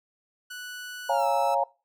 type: tone with pitch glide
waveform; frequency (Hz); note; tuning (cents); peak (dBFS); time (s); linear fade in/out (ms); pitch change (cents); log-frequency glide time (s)
sawtooth; 1480 to 1310.9; F#6 to E6; 0 to -10; -33; 0.5-1.55; 10; -210; 1.08-1.26
type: chord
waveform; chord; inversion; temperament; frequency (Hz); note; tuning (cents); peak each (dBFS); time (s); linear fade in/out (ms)
sine; Bb minor seventh; first; equal; 554.4 / 698.5 / 830.6 / 932.3; Db5 / F5 / Ab5 / Bb5; 0 / 0 / 0 / 0; -27; 1.09-1.64; 5
type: noise with exponential decay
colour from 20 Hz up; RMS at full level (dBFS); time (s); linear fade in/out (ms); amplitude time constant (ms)
violet; -47; 1.19-1.6; 5; 87
effects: noise-tail reverb RT60 0.3 s tail -22 dB re dry